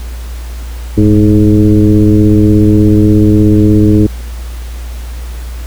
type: tone with frequency modulation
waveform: sine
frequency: 207.7 Hz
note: G#3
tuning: in tune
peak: -3 dBFS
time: 0.97-4.07 s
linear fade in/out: 10 ms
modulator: 108 Hz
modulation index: 1.6
effects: added 59 Hz sine -19 dBFS peak until 5.66 s + pink hiss -34 dBFS RMS until 5.66 s